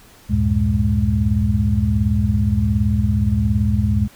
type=tone cluster; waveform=sine; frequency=73.7 / 95.1 / 112.5 / 208 Hz; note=D2 / F#2 / A2 / G#3; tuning=+7 / +48 / +39 / +3 cents; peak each=-20 dBFS; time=0.29-4.08 s; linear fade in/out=20 ms; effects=pink hiss -47 dBFS RMS until 4.15 s